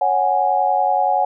sine chord, C# suspended fourth, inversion none, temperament equal, 554.4 / 740 / 830.6 Hz, C#5 / F#5 / G#5, 0 / 0 / 0 cents, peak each -23 / -17 / -18 dBFS, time 0.01-1.25 s, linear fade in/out 5 ms, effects none

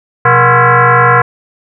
sine tone with frequency modulation, 175.6 Hz, F3, 10 cents sharp, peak -4 dBFS, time 0.25-1.22 s, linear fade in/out 5 ms, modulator 301 Hz, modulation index 5.3, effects none

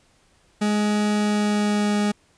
40% pulse tone with pitch glide, 209.2 to 207.2 Hz, G#3 to G#3, +13 to -4 cents, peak -18 dBFS, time 0.61-2.12 s, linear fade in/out 10 ms, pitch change -17 cents, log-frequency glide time 1.14-1.97 s, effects pink hiss -60 dBFS RMS until 2.37 s + resampled to 22050 Hz

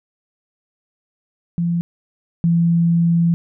sine tone pair in turn, 171 / 168.94 Hz, F3 / E3, -36 / +43 cents, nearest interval unison, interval 21 cents, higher first, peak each -16 / -12 dBFS, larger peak second, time 1.58-1.81 / 2.44-3.34 s, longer second, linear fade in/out 0 ms, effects none

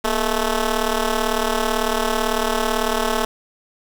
10% pulse ring-modulated tone, 220 Hz, A3, in tune, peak -7 dBFS, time 0.04-3.25 s, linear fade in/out 5 ms, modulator 201 Hz, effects 7-bit

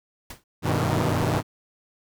pink noise with exponential decay, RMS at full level -34 dBFS, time 0.3-0.44 s, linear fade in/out 5 ms, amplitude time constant 30 ms
sawtooth chord, G augmented, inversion none, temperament equal, 98 / 123.47 / 155.56 Hz, G2 / B2 / D#3, 0 / 0 / 0 cents, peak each -23 dBFS, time 0.62-1.43 s, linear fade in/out 50 ms
white low-pass noise, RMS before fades -29 dBFS, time 0.65-1.41 s, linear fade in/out 10 ms, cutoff 1100 Hz, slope 24 dB/octave
effects none

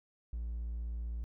triangle tone, 57.8 Hz, A#1, 14 cents flat, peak -33 dBFS, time 0.33-1.24 s, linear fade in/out 0 ms, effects tanh soft clip ceiling -29 dBFS

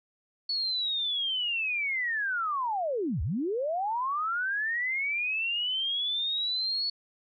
sine linear two-way sweep, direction down then up, 4435 to 61.74 to 4435 Hz, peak -27 dBFS, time 0.49-6.9 s, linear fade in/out 5 ms, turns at 3.22 s, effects none

